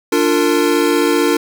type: chord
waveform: square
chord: Bb major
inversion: first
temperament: equal with one note detuned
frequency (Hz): 293.7 / 349.2 / 456.6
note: D4 / F4 / Bb4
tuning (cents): 0 / 0 / -36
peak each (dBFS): -17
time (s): 0.12-1.37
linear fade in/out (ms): 5
effects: none